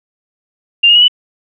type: tone with pitch steps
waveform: sine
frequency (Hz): 2794 / 2853 / 2913 / 2974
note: F7 / F7 / F#7 / F#7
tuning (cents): 0 / +36 / -28 / +8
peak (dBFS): -4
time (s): 0.83-1.082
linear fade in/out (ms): 10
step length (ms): 63
effects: none